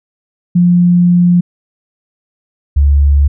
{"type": "tone pair in turn", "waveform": "sine", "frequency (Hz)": [176, 71.15], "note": ["F3", "C#2"], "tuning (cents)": [14, 46], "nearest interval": "octave + major third", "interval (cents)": 1568, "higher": "first", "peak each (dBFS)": -5, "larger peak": "neither", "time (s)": [[0.55, 1.41], [2.76, 3.28]], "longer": "first", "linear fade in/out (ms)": 10, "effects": []}